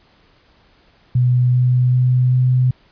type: tone with pitch steps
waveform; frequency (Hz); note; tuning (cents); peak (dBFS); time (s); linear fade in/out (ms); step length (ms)
sine; 124.4 / 125.27 / 126.14 / 127.01; B2 / B2 / B2 / B2; +13 / +25 / +37 / +49; -11; 1.15-2.71; 5; 390
effects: pink hiss -54 dBFS RMS until 2.91 s + resampled to 11025 Hz